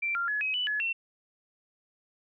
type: tone with pitch steps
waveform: sine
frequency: 2350 / 1388 / 1697 / 2542 / 2975 / 1701 / 2708 Hz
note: D7 / F6 / G#6 / D#7 / F#7 / G#6 / E7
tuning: +1 / -11 / +37 / +36 / +9 / +41 / +46 cents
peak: -27 dBFS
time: 0.02-0.93 s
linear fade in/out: 10 ms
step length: 130 ms
effects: none